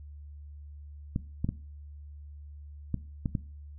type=clicks; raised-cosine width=5 ms; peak=-16 dBFS; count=6; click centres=1.161 / 1.445 / 1.49 / 2.943 / 3.258 / 3.352 s; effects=noise-tail reverb RT60 0.4 s tail -18 dB re dry + added 73 Hz sine -43 dBFS peak until 3.78 s